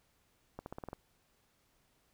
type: accelerating click train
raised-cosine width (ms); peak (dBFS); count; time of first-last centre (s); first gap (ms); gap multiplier
1; -28; 7; 0.59-0.931; 71; 0.91
effects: pink hiss -73 dBFS RMS until 2.13 s